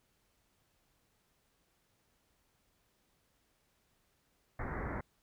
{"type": "low-pass noise", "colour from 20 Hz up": "pink", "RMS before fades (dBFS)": -39, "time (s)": [4.59, 5.01], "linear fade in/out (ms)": 5, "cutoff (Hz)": 2100, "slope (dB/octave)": 96, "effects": ["pink hiss -75 dBFS RMS until 5.22 s"]}